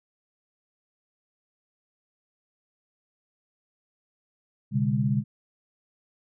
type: tone cluster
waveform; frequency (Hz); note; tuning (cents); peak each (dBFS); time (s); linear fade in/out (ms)
sine; 124.2 / 141.2 / 204; B2 / C#3 / G#3; +10 / +32 / -31; -26; 4.71-5.24; 50
effects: none